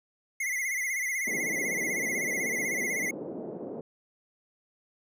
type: tone with vibrato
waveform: square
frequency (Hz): 2070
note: C7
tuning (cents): -19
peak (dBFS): -29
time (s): 0.4-3.11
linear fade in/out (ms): 5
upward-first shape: sine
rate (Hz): 16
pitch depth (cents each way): 91
type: band-pass noise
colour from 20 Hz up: white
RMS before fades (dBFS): -38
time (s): 1.27-3.81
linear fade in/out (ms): 2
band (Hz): 180 to 510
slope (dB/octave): 24
effects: none